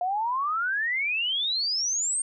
sine exponential sweep, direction up, 700 to 8770 Hz, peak -24 dBFS, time 0.01-2.22 s, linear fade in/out 2 ms, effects none

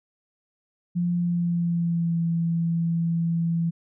sine tone with pitch glide, 174.61 to 167.3 Hz, F3 to E3, 0 to +26 cents, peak -21 dBFS, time 0.95-3.71 s, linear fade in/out 20 ms, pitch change -74 cents, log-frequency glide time 1.15-2.21 s, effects none

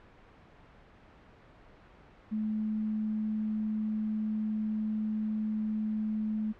sine tone, 215.5 Hz, A3, 36 cents flat, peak -29 dBFS, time 2.31-6.53 s, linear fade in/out 20 ms, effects pink hiss -56 dBFS RMS until 6.59 s + low-pass 2000 Hz 12 dB/octave

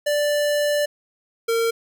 square tone pair in turn, 587.3 / 458.5 Hz, D5 / A#4, 0 / -29 cents, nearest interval major third, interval 429 cents, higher first, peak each -19 dBFS, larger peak neither, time 0.06-0.86 / 1.48-1.71 s, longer first, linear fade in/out 10 ms, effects none

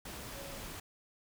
sine tone in noise, 554.4 Hz, C#5, in tune, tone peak -49 dBFS, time 0.35-0.58 s, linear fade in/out 5 ms, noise pink, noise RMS -45 dBFS, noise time 0.05-0.8 s, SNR -7 dB, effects none

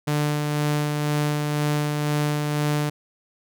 sawtooth tone with tremolo, 148.5 Hz, D3, 20 cents sharp, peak -16 dBFS, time 0.07-2.9 s, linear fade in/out 10 ms, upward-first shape sine, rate 2 Hz, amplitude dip 30%, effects none

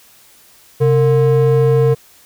triangle ring-modulated tone, 295 Hz, D4, 8 cents sharp, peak -4 dBFS, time 0.8-1.95 s, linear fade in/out 20 ms, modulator 162 Hz, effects white hiss -47 dBFS RMS until 2.25 s

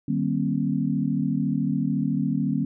sine tone cluster, 151.9 / 191.9 / 235.9 / 269.8 Hz, D#3 / G3 / A#3 / C#4, -41 / -37 / +21 / -47 cents, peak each -27 dBFS, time 0.08-2.65 s, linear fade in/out 5 ms, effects none

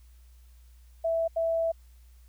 sine tone bursts at uneven times, 659.3 Hz, E5, in tune, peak -24 dBFS, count 2, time 1.04-1.28 / 1.36-1.72 s, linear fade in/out 10 ms, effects added 60 Hz sine -51 dBFS peak until 2.28 s + white hiss -67 dBFS RMS until 2.28 s

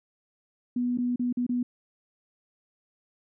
sine tone with dropouts, 245.3 Hz, B3, 12 cents flat, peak -24 dBFS, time 0.76-1.63 s, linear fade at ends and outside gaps 5 ms, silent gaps 0.975-0.984 / 1.16-1.194 / 1.327-1.371 / 1.466-1.492 s, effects none

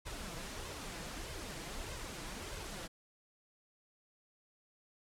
pink noise with flanger, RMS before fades -44 dBFS, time 0.05-2.88 s, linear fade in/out 20 ms, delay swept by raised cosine 1.9 to 6.1 ms, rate 1.6 Hz, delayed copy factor +0.55, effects low-pass 10000 Hz 12 dB/octave

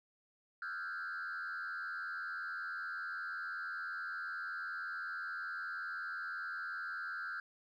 sine tone with frequency modulation, 1481 Hz, F#6, 1 cent sharp, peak -37 dBFS, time 0.62-7.4 s, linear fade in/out 2 ms, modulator 85.3 Hz, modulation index 1.7, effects tanh soft clip ceiling -37 dBFS + 13-bit

